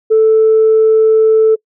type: tone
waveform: sine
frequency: 440 Hz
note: A4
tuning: in tune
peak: -4 dBFS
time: 0.1-1.56 s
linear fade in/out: 20 ms
effects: noise-tail reverb RT60 0.1 s tail -25 dB re dry + tanh soft clip ceiling -2 dBFS